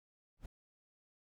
brown noise with exponential growth, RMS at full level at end -40 dBFS, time 0.37-0.46 s, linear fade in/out 5 ms, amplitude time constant 18 ms, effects none

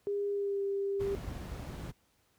sine tone with pitch glide, 404.8 to 396.5 Hz, G#4 to G4, -44 to +20 cents, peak -30 dBFS, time 0.07-1.15 s, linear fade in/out 0 ms, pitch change -36 cents, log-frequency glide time 0.29-0.62 s
brown noise, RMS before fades -37 dBFS, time 0.99-1.92 s, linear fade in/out 20 ms
effects pink hiss -71 dBFS RMS until 2.38 s + high-pass 60 Hz 12 dB/octave

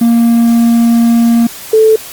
triangle / sine tone pair in turn, 233.1 / 438.6 Hz, A#3 / A4, 0 / -6 cents, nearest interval major seventh, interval 1094 cents, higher second, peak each -3 dBFS, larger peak neither, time 0.01-1.47 / 1.73-1.96 s, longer first, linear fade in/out 5 ms, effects white hiss -28 dBFS RMS until 2.12 s + Opus 24 kbps

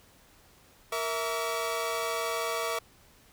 sawtooth tone cluster, 465 / 655 / 1143 Hz, A#4 / E5 / D6, -4 / -11 / -47 cents, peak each -30 dBFS, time 0.92-2.79 s, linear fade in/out 5 ms, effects pink hiss -59 dBFS RMS until 3.32 s

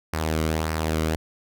sawtooth tone with flanger, 79.1 Hz, D#2, 29 cents sharp, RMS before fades -25 dBFS, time 0.13-1.16 s, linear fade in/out 5 ms, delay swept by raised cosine 0.28 to 1.18 ms, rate 1.7 Hz, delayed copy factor -0.5, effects none

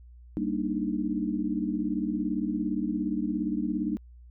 sine chord, Eb major seventh, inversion first, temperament equal, 196 / 233.1 / 293.7 / 311.1 Hz, G3 / Bb3 / D4 / Eb4, 0 / 0 / 0 / 0 cents, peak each -32 dBFS, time 0.37-3.97 s, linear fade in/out 0 ms, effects added 60 Hz sine -47 dBFS peak until 4.3 s

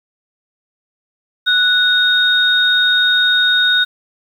sine tone pair together, 1477 / 3722 Hz, F#6 / A#7, -3 / -3 cents, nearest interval octave + major third, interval 1600 cents, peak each -13 dBFS, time 1.46-3.85 s, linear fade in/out 20 ms, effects 7-bit

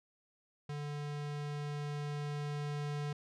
square tone with level ramp, 146.5 Hz, D3, 4 cents flat, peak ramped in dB -39 to -36 dBFS, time 0.69-3.13 s, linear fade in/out 5 ms, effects low-pass 6000 Hz 12 dB/octave

